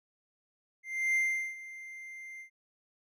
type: tone with ADSR envelope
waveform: triangle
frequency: 2093 Hz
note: C7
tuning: in tune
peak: -23 dBFS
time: 0.83-2.5 s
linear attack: 320 ms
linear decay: 400 ms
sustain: -18 dB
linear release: 97 ms
effects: none